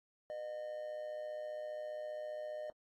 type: tone with amplitude modulation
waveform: triangle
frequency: 610 Hz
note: D#5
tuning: 34 cents flat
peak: -36 dBFS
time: 0.3-2.7 s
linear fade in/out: 0 ms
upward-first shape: sine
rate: 115 Hz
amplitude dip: 55%
effects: AAC 48 kbps

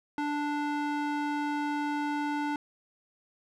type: tone with band-pass filter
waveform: square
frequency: 293.7 Hz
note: D4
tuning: in tune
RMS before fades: -31 dBFS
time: 0.18-2.56 s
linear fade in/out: 2 ms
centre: 900 Hz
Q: 0.75
effects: none

